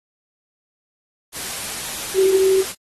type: tone in noise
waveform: sine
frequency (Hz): 382.1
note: G4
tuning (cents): -44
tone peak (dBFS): -12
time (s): 2.14-2.64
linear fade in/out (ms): 50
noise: white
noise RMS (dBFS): -28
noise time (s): 1.32-2.75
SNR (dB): +13
effects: AAC 32 kbps